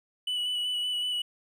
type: tone with vibrato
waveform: triangle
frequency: 2960 Hz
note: F#7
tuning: in tune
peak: -26 dBFS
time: 0.27-1.22 s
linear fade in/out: 5 ms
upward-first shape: square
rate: 5.3 Hz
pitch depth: 15 cents each way
effects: none